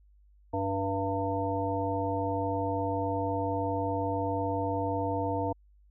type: harmonic tone with a mistuned harmonic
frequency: 97.2 Hz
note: G2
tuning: 14 cents flat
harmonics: 1 / 3 / 5 / 7 / 9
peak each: -34 / -34 / -34 / -34 / -34 dBFS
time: 0.53-5.53 s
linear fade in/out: 10 ms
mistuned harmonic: 9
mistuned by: +57 cents
effects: added 50 Hz sine -57 dBFS peak until 5.9 s